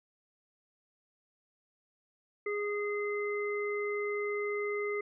harmonic tone, 413.1 Hz, G#4, 9 cents flat, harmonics 1 / 3 / 5, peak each -32 / -42 / -38 dBFS, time 2.46-5.01 s, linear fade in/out 5 ms, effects none

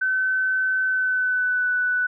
sine tone with pitch glide, 1524 to 1489.2 Hz, G6 to F#6, -49 to +11 cents, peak -19 dBFS, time 0.01-2.07 s, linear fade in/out 10 ms, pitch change -40 cents, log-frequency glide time 0.85-1.69 s, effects none

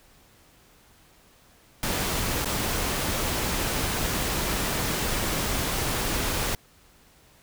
pink noise with dropouts, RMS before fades -27 dBFS, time 1.83-6.55 s, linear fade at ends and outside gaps 2 ms, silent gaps 2.447-2.456 s, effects pink hiss -57 dBFS RMS until 7.42 s

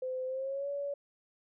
sine tone with pitch glide, 514 to 567 Hz, C5 to C#5, -31 to +39 cents, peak -33 dBFS, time 0.02-0.94 s, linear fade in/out 5 ms, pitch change +170 cents, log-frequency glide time 0.26-0.69 s, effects none

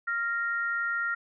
sine tone pair together, 1394.9 / 1862 Hz, F6 / A#6, -2 / -2 cents, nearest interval perfect fourth, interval 500 cents, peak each -28 / -32 dBFS, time 0.07-1.15 s, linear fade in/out 10 ms, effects none

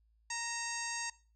harmonic tone with a mistuned harmonic, 932.3 Hz, A#5, in tune, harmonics 1 / 2 / 3 / 4 / 5 / 6 / 7 / 8 / 9, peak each -43 / -42 / -47 / -52 / -45 / -49 / -42 / -48 / -49 dBFS, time 0.3-1.1 s, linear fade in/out 5 ms, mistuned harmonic 3, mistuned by -69 cents, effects noise-tail reverb RT60 0.4 s tail -21 dB re dry + added 55 Hz sine -67 dBFS peak until 1.35 s

